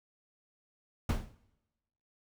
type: noise with exponential decay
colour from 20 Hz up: brown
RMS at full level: -24 dBFS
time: 1.09-1.35 s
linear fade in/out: 5 ms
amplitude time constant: 55 ms
effects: noise-tail reverb RT60 1.0 s tail -21 dB re dry